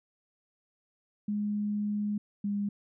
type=tone pair in turn; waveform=sine; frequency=207.7 / 203.3 Hz; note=G#3 / G#3; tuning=0 / -37 cents; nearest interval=unison; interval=37 cents; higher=first; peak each=-28 dBFS; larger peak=neither; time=1.28-2.18 / 2.44-2.69 s; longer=first; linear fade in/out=5 ms; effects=none